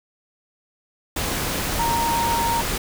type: tone in noise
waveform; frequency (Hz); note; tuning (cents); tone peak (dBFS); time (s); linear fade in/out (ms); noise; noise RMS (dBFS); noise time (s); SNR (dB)
sine; 930; A#5; -4; -20; 1.79-2.61; 5; pink; -25; 1.16-2.78; +2
effects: none